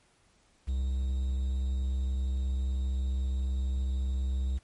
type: tone with quantisation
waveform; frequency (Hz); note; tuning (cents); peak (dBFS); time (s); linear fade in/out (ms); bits
triangle; 65.41; C2; 0; -25; 0.67-4.59; 20; 9
effects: pink hiss -66 dBFS RMS until 4.63 s + MP3 48 kbps